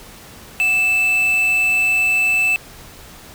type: tone with quantisation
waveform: triangle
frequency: 2637 Hz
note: E7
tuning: in tune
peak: -12 dBFS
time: 0.6-2.56 s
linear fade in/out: 0 ms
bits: 5
effects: pink hiss -40 dBFS RMS until 3.34 s